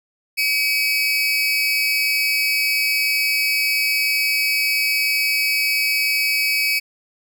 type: tone pair together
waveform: 30% pulse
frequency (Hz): 2279 / 2558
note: C#7 / D#7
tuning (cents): +47 / +47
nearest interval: major second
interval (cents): 200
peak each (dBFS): -17 / -18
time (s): 0.37-6.8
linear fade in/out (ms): 20
effects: none